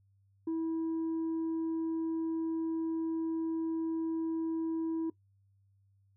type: tone with tanh clipping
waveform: sine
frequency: 325.5 Hz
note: E4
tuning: 22 cents flat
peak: -31 dBFS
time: 0.47-5.1 s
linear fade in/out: 5 ms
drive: 1 dB
effects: noise-tail reverb RT60 0.1 s tail -19 dB re dry + added 98 Hz sine -65 dBFS peak until 6.16 s